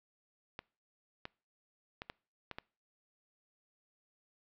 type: clicks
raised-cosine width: 0.3 ms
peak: -25 dBFS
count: 6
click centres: 0.591 / 1.254 / 2.019 / 2.099 / 2.513 / 2.585 s
effects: noise-tail reverb RT60 0.4 s tail -25 dB re dry + low-pass 5000 Hz 12 dB/octave